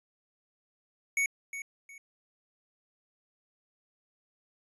square tone with echo, 2228 Hz, C#7, 8 cents sharp, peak -26 dBFS, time 1.17-1.26 s, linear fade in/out 2 ms, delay 360 ms, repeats 2, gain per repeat -11 dB, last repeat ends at 1.98 s, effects resampled to 24000 Hz

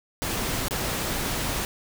pink noise with dropouts, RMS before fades -28 dBFS, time 0.22-1.65 s, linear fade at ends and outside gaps 0 ms, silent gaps 0.683-0.709 s, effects none

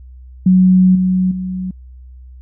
sine tone with level steps, 185 Hz, F#3, in tune, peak -6 / -11 / -19 dBFS, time 0.46-1.71 s, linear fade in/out 5 ms, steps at 0.95 / 1.31 s, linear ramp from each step 5 ms, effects added 63 Hz sine -34 dBFS peak until 2.41 s

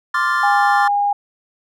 triangle chord, D minor seventh, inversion third, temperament equal, 1046.5 / 1174.7 / 1396.9 / 1760 Hz, C6 / D6 / F6 / A6, 0 / 0 / 0 / 0 cents, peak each -19 dBFS, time 0.14-0.88 s, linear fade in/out 5 ms
sine tone, 814 Hz, G#5, 35 cents flat, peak -14 dBFS, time 0.43-1.13 s, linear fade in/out 5 ms
effects none

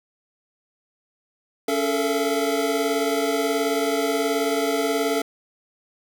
square tone cluster, 280.8 / 433 / 451.6 / 675 Hz, C#4 / A4 / A4 / E5, +22 / -28 / +45 / +41 cents, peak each -27 dBFS, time 1.68-5.22 s, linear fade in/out 5 ms, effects none

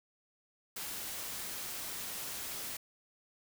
white noise, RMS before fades -41 dBFS, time 0.76-2.77 s, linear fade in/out 5 ms, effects none

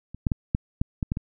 clicks, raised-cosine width 5 ms, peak -25 / -10 / -11 / -9 / -10 / -13 / -12 / -17 dBFS, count 8, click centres 0.146 / 0.268 / 0.318 / 0.549 / 0.815 / 1.028 / 1.119 / 1.171 s, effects none

